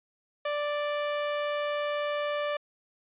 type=tone; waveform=sawtooth; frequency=587.3 Hz; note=D5; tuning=in tune; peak=-24 dBFS; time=0.45-2.57 s; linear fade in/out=5 ms; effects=resampled to 8000 Hz